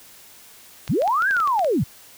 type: clicks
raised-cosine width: 0.2 ms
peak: -16 dBFS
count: 10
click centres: 0.878 / 1.02 / 1.077 / 1.222 / 1.31 / 1.367 / 1.402 / 1.475 / 1.593 / 1.646 s
type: linear two-way sweep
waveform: sine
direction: up then down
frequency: 86.9 to 1661.2 to 86.9 Hz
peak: -17 dBFS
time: 0.89-1.84 s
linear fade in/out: 10 ms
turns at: 1.29 s
effects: white hiss -47 dBFS RMS until 2.17 s